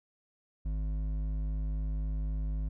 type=tone with hard clipping; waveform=triangle; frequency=51.91 Hz; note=G#1; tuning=in tune; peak=-32 dBFS; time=0.65-2.69 s; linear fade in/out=10 ms; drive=12 dB; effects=none